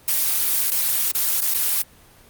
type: noise with dropouts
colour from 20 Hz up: blue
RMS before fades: -20 dBFS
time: 0.08-1.82 s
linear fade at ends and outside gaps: 2 ms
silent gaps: 0.703-0.717 / 1.115-1.149 / 1.407-1.418 / 1.539-1.546 s
effects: pink hiss -50 dBFS RMS until 2.29 s + Opus 24 kbps